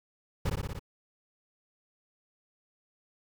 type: noise with echo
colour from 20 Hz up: brown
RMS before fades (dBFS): -28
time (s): 0.45-0.5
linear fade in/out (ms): 10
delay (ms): 59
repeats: 5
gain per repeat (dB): -2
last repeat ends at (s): 0.795
effects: none